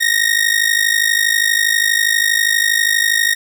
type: ring-modulated tone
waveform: sawtooth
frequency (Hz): 1864.7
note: A#6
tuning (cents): 0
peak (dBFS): -6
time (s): 0-3.35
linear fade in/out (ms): 20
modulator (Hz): 26.2
effects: none